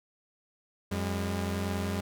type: tone pair together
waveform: sawtooth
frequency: 90.34 / 202.5 Hz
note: F#2 / G#3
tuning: -41 / -43 cents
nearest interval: octave + major second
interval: 1398 cents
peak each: -28 / -29 dBFS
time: 0.91-2.01 s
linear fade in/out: 10 ms
effects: none